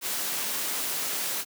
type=noise; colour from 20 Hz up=white; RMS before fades=-30 dBFS; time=0.01-1.45 s; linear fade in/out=50 ms; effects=high-pass 200 Hz 12 dB/octave